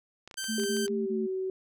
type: clicks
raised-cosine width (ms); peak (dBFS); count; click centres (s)
0.2; -28; 8; 0.276 / 0.312 / 0.342 / 0.442 / 0.598 / 0.636 / 0.768 / 0.88
type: tone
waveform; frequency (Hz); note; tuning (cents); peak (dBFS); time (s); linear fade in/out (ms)
10% pulse; 1557; G6; -12; -24; 0.37-0.87; 10
type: tone bursts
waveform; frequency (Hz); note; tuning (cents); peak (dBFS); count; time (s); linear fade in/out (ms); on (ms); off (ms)
sine; 220; A3; 0; -30; 4; 0.48-1.272; 20; 180; 24
type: tone with pitch glide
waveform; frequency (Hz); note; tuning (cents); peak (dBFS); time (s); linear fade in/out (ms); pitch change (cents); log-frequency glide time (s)
sine; 399.2 to 377.2; G4 to F#4; +32 to +33; -29; 0.58-1.5; 2; -99; 0.91-1.18
effects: none